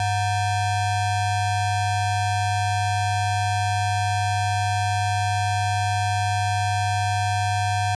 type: ring-modulated tone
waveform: square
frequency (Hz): 415.4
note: G#4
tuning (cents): 0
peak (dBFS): -18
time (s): 0-7.95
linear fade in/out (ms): 2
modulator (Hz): 315
effects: resampled to 22050 Hz